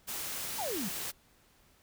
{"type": "noise", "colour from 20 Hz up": "white", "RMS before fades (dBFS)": -38, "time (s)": [0.07, 1.12], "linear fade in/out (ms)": 20}
{"type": "exponential sweep", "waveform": "sine", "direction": "down", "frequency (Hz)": [950, 169.7], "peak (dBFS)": -34, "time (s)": [0.58, 0.89], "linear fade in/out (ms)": 10}
{"effects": ["pink hiss -65 dBFS RMS until 1.82 s"]}